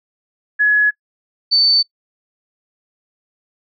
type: tone pair in turn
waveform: sine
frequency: 1690 / 4533 Hz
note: G#6 / C#8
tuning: +30 / +38 cents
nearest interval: octave + perfect fourth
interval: 1708 cents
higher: second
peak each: -10 dBFS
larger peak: neither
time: 0.59-0.91 / 1.51-1.83 s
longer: neither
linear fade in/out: 20 ms
effects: noise-tail reverb RT60 0.1 s tail -26 dB re dry